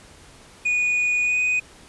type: tone with pitch glide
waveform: triangle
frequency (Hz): 2462 to 2491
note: D#7 to D#7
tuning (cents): -19 to +1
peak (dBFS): -17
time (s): 0.65-1.6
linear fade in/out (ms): 10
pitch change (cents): +20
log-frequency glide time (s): 1.24-1.39
effects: pink hiss -48 dBFS RMS until 1.88 s + resampled to 24000 Hz